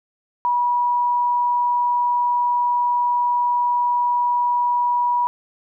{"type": "tone", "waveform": "sine", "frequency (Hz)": 970, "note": "B5", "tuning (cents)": -31, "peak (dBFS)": -16, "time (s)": [0.45, 5.27], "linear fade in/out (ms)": 0, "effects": []}